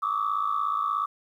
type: tone cluster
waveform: sine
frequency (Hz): 1125 / 1182 / 1283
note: C#6 / D6 / E6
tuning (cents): +25 / +11 / -47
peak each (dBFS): -28 / -27 / -29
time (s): 0.02-1.06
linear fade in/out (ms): 10
effects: tanh soft clip ceiling -17 dBFS + 10-bit